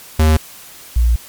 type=tone pair in turn; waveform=square / sine; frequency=78.2 / 58.58 Hz; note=D#2 / A#1; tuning=+9 / +9 cents; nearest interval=perfect fourth; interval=500 cents; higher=first; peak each=-9 dBFS; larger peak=neither; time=0.19-0.37 / 0.96-1.16 s; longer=second; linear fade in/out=5 ms; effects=white hiss -38 dBFS RMS until 1.28 s + MP3 96 kbps